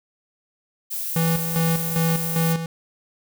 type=noise; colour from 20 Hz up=violet; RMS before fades=-28 dBFS; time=0.9-2.54 s; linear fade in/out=20 ms
type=tone with tremolo; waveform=square; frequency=164.81 Hz; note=E3; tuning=in tune; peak=-19 dBFS; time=1.16-2.66 s; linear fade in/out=2 ms; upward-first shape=square; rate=2.5 Hz; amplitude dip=60%
effects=none